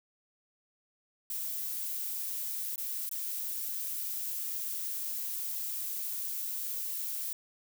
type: noise with dropouts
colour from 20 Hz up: violet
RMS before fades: -36 dBFS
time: 1.3-7.33 s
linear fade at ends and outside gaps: 2 ms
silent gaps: 2.759-2.779 / 3.092-3.113 s
effects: none